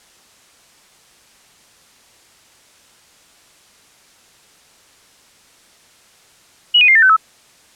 sine tone with pitch steps, 2915 / 2480 / 2109 / 1794.4 / 1526.4 / 1298.5 Hz, F#7 / D#7 / C7 / A6 / G6 / E6, -26 / -6 / +13 / +34 / -47 / -26 cents, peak -7 dBFS, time 6.74-7.166 s, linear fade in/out 10 ms, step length 71 ms, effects white hiss -50 dBFS RMS until 7.75 s + low-pass 9000 Hz 12 dB/octave

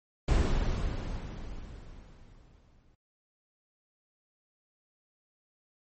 brown noise with exponential decay, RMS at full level -23 dBFS, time 0.28-2.95 s, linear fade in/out 5 ms, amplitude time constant 580 ms, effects MP3 32 kbps

